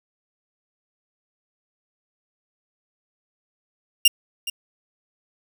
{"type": "tone with echo", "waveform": "sawtooth", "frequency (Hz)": 2800, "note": "F7", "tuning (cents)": 4, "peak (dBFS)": -7, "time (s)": [4.05, 4.08], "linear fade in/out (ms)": 5, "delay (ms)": 420, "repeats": 1, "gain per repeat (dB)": -15, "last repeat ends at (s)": 4.5, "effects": []}